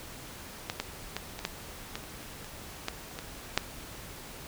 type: clicks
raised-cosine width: 0.2 ms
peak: -14 / -13 / -15 / -20 / -12 / -17 / -29 / -30 / -28 / -13 / -21 / -6 dBFS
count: 12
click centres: 0.699 / 0.8 / 1.166 / 1.391 / 1.451 / 1.955 / 2.039 / 2.229 / 2.445 / 2.884 / 3.189 / 3.576 s
effects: pink hiss -45 dBFS RMS until 4.47 s